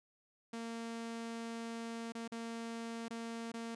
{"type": "tone with dropouts", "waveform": "sawtooth", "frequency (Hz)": 230, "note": "A#3", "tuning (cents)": -23, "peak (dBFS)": -37, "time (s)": [0.53, 3.75], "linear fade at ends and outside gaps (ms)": 5, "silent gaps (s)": [[2.122, 2.15], [2.278, 2.319], [3.083, 3.106], [3.519, 3.539]], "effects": ["resampled to 22050 Hz"]}